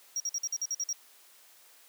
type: tone bursts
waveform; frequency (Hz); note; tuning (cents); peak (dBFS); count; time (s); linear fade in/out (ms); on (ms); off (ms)
triangle; 5660; F8; +22; -28; 9; 0.16-0.929; 2; 41; 50
effects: white hiss -58 dBFS RMS until 1.88 s + high-pass 400 Hz 12 dB/octave